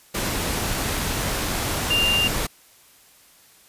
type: tone in noise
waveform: sine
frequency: 2794 Hz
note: F7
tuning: in tune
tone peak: -18 dBFS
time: 1.9-2.28 s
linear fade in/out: 10 ms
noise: pink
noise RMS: -25 dBFS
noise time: 0.14-2.47 s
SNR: +4 dB
effects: white hiss -53 dBFS RMS until 3.68 s + resampled to 32000 Hz